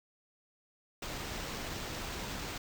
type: noise with sample-and-hold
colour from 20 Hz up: pink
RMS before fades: -40 dBFS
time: 1.02-2.58 s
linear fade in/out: 5 ms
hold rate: 11025 Hz
effects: none